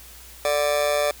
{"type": "tone with amplitude modulation", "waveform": "40% pulse", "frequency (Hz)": 587.3, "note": "D5", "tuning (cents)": 0, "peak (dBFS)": -15, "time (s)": [0.45, 1.11], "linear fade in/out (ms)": 2, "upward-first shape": "sine", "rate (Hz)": 146, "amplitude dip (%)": 80, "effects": ["added 60 Hz sine -47 dBFS peak until 1.2 s", "white hiss -45 dBFS RMS until 1.2 s"]}